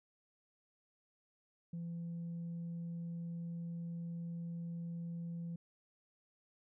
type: tone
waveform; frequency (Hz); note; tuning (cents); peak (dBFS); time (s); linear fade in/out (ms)
sine; 169.4; E3; +48; -38; 1.73-5.56; 5
effects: tanh soft clip ceiling -38 dBFS